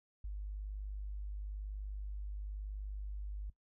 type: tone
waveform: sine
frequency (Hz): 50.5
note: G#1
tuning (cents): -48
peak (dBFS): -39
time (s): 0.24-3.5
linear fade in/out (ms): 5
effects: noise-tail reverb RT60 0.1 s tail -18 dB re dry